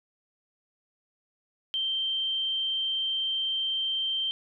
sine tone, 3136 Hz, G7, in tune, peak -26 dBFS, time 1.74-4.31 s, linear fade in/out 0 ms, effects none

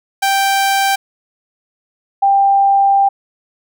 sawtooth / sine tone pair in turn, 784 / 791.3 Hz, G5 / G5, 0 / +16 cents, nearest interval unison, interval 16 cents, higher second, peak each -8 dBFS, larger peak neither, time 0.22-0.96 / 2.22-3.09 s, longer second, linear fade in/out 10 ms, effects none

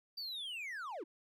triangle linear sweep, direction down, 4703 to 277.2 Hz, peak -39 dBFS, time 0.17-1.04 s, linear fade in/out 10 ms, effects none

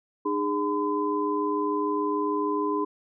sine tone cluster, 303.9 / 410.7 / 1016 Hz, D#4 / G#4 / B5, -41 / -19 / +49 cents, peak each -28 dBFS, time 0.25-2.85 s, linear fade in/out 10 ms, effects none

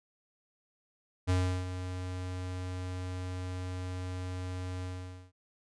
square tone with ADSR envelope, 91.5 Hz, F#2, 19 cents flat, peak -25 dBFS, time 1.27-5.32 s, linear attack 27 ms, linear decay 350 ms, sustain -11 dB, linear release 490 ms, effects resampled to 22050 Hz

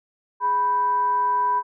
sine tone with frequency modulation, 987.8 Hz, B5, in tune, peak -18 dBFS, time 0.4-1.63 s, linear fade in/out 50 ms, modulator 573 Hz, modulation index 0.24, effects none

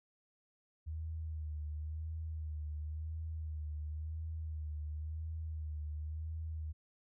sine tone with vibrato, 77.78 Hz, D#2, in tune, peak -38 dBFS, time 0.86-6.73 s, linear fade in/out 20 ms, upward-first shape sine, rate 0.95 Hz, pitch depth 51 cents each way, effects none

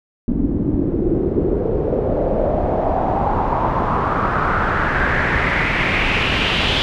pink noise with low-pass filter sweep, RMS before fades -18 dBFS, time 0.28-6.82 s, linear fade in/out 0 ms, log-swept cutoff 260 to 3300 Hz, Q 3.8, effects none

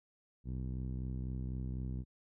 10% pulse tone with low-pass filter, 64 Hz, C2, 38 cents flat, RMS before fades -39 dBFS, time 0.44-2.05 s, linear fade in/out 50 ms, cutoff 160 Hz, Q 0.7, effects none

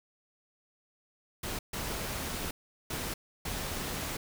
pink noise bursts at uneven times, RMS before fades -36 dBFS, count 4, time 1.43-1.59 / 1.73-2.51 / 2.9-3.14 / 3.45-4.17 s, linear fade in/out 5 ms, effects none

